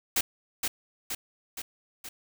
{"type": "noise with echo", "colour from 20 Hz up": "white", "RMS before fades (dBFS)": -25, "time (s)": [0.16, 0.21], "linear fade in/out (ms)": 5, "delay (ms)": 470, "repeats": 4, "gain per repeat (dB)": -4, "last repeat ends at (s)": 2.09, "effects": []}